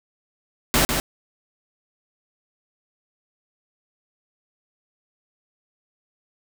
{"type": "noise with echo", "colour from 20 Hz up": "pink", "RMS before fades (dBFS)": -18, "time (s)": [0.74, 0.85], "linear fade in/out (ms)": 0, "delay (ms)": 150, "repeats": 1, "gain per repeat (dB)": -5, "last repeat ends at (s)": 1, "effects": []}